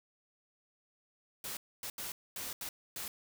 white noise bursts at uneven times, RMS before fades -41 dBFS, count 6, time 1.44-1.57 / 1.83-1.9 / 1.98-2.12 / 2.36-2.53 / 2.61-2.69 / 2.96-3.08 s, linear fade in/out 2 ms, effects none

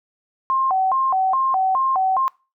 sine tone with vibrato, 897 Hz, A5, 33 cents sharp, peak -16 dBFS, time 0.5-2.28 s, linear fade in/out 0 ms, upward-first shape square, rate 2.4 Hz, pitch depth 290 cents each way, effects noise-tail reverb RT60 0.3 s tail -23 dB re dry

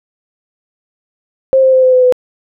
sine tone with pitch steps, 530 / 524.2 / 518.5 / 512.8 / 507.2 / 501.7 Hz, C5 / C5 / C5 / C5 / B4 / B4, +22 / +3 / -16 / -35 / +46 / +27 cents, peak -5 dBFS, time 1.53-2.124 s, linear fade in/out 0 ms, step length 99 ms, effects none

